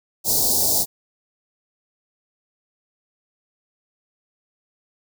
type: band-stop noise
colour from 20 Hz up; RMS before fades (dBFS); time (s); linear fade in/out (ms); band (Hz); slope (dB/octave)
white; -19; 0.24-0.86; 50; 860 to 4200; 48
effects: none